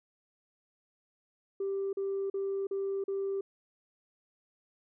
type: tone bursts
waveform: sine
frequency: 392 Hz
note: G4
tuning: in tune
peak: -29 dBFS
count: 5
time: 1.6-3.41 s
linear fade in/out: 5 ms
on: 330 ms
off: 40 ms
effects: tanh soft clip ceiling -27 dBFS